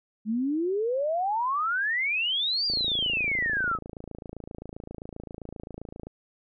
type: exponential two-way sweep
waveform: sine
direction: up then down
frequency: 207.7 to 4846 to 1246 Hz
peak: -24 dBFS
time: 0.25-3.79 s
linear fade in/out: 50 ms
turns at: 2.66 s
type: click train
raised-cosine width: 2 ms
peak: -25 dBFS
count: 94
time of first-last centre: 2.7-6.07 s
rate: 27.6 Hz
effects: none